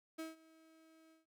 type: tone with ADSR envelope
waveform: 35% pulse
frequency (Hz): 321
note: E4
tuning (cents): -46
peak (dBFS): -39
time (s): 0.18-1.26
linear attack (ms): 15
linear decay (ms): 160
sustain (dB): -22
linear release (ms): 150
effects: noise-tail reverb RT60 0.1 s tail -18 dB re dry